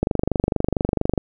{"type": "click train", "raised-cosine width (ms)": 2, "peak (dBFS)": -5, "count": 29, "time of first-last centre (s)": [0.03, 1.178], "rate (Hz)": 24.4, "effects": []}